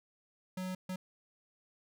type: tone bursts at uneven times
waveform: square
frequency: 185 Hz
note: F#3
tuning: in tune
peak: -37 dBFS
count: 2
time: 0.57-0.75 / 0.89-0.96 s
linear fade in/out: 5 ms
effects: none